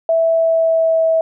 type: tone with pitch glide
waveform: sine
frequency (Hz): 657 to 649.5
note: E5 to E5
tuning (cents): -6 to -26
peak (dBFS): -11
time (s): 0.09-1.21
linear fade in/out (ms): 2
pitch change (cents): -20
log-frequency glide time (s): 0.32-1.03
effects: none